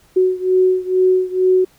sine beating tone pair, 370 / 372.2 Hz, F#4 / F#4, 0 / +10 cents, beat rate 2.2 Hz, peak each -14 / -16 dBFS, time 0.16-1.65 s, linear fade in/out 10 ms, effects pink hiss -53 dBFS RMS until 1.78 s

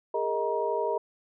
sine tone cluster, 408.6 / 460.5 / 627 / 948 Hz, G#4 / A#4 / D#5 / A#5, -28 / -21 / +13 / +29 cents, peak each -31 dBFS, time 0.14-0.98 s, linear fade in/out 5 ms, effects none

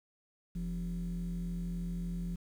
sine tone pair together, 43.45 / 173.8 Hz, F1 / F3, -8 / -8 cents, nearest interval 2 octaves, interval 2400 cents, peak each -36 / -34 dBFS, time 0.55-2.36 s, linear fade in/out 10 ms, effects tanh soft clip ceiling -31 dBFS + 10-bit

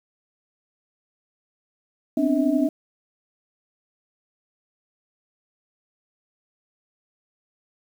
sine tone cluster, 252.5 / 265.5 / 296 / 643 Hz, B3 / C4 / D4 / E5, +39 / +25 / +14 / -43 cents, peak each -27 / -22 / -21 / -27 dBFS, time 2.17-2.69 s, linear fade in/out 5 ms, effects 8-bit

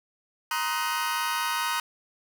sawtooth chord, C half-diminished seventh, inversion third, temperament just, 941.9 / 1046.5 / 1255.8 / 1507 Hz, Bb5 / C6 / Eb6 / Gb6, +18 / 0 / +16 / +31 cents, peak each -26 / -31 / -27 / -29 dBFS, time 0.51-1.8 s, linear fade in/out 2 ms, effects none

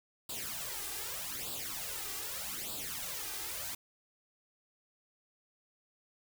white noise with flanger, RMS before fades -40 dBFS, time 0.29-3.75 s, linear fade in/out 5 ms, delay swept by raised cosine 0.24 to 2.54 ms, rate 0.82 Hz, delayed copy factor +0.75, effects none

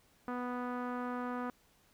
sawtooth tone with low-pass filter, 246.9 Hz, B3, in tune, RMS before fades -38 dBFS, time 0.28-1.5 s, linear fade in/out 0 ms, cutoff 1300 Hz, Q 2.5, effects pink hiss -68 dBFS RMS until 1.93 s

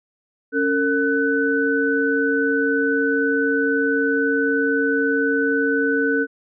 sine tone cluster, 278.7 / 454.8 / 1499 Hz, C#4 / A#4 / F#6, +9 / -43 / +22 cents, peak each -21 dBFS, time 0.52-6.27 s, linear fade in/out 50 ms, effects none

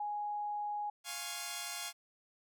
sine tone, 830.6 Hz, G#5, in tune, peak -35 dBFS, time 0-0.9 s, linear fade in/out 5 ms
5% pulse chord, Db major seventh, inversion first, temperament equal with one note detuned, 698.5 / 830.6 / 1063.6 / 1108.7 Hz, F5 / Ab5 / C6 / Db6, 0 / 0 / +28 / 0 cents, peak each -32 / -32 / -38 / -34 dBFS, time 1.04-1.93 s, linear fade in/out 50 ms
effects none

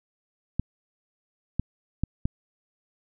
clicks, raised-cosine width 5 ms, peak -12 dBFS, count 4, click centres 0.596 / 1.596 / 2.036 / 2.255 s, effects none

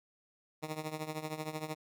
10% pulse tone with tremolo, 155.4 Hz, D#3, 2 cents flat, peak -26 dBFS, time 0.62-1.75 s, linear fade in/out 20 ms, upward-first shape triangle, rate 13 Hz, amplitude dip 85%, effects none

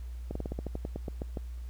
slowing click train, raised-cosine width 2 ms, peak -22 dBFS, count 13, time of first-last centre 0.31-1.372 s, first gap 44 ms, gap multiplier 1.12, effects added 60 Hz sine -37 dBFS peak until 1.69 s + pink hiss -62 dBFS RMS until 1.69 s

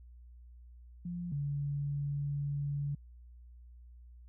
sine tone pair in turn, 174.61 / 142.99 Hz, F3 / D3, 0 / -46 cents, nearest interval minor third, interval 346 cents, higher first, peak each -36 / -32 dBFS, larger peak second, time 1.05-1.32 / 1.32-2.95 s, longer second, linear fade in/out 5 ms, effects added 60 Hz sine -51 dBFS peak until 4.28 s

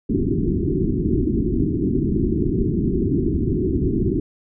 white low-pass noise, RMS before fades -20 dBFS, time 0.09-4.2 s, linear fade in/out 5 ms, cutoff 390 Hz, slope 96 dB/octave, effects none

